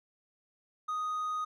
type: tone with hard clipping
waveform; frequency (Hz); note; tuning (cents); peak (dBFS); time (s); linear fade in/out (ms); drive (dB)
triangle; 1245; D#6; +1; -32; 0.88-1.45; 10; 5
effects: none